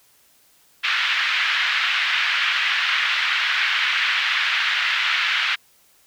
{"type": "band-pass noise", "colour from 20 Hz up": "pink", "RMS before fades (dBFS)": -21, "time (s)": [0.83, 5.56], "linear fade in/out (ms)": 20, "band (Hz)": [1500, 3400], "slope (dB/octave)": 24, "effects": ["white hiss -57 dBFS RMS until 6.06 s"]}